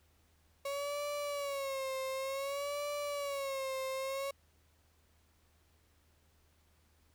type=tone with vibrato; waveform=35% pulse; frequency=554.4 Hz; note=C#5; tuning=in tune; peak=-34 dBFS; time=0.65-4.31 s; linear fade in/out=5 ms; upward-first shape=sine; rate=0.55 Hz; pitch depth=86 cents each way; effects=added 78 Hz sine -69 dBFS peak until 7.14 s + pink hiss -72 dBFS RMS until 7.14 s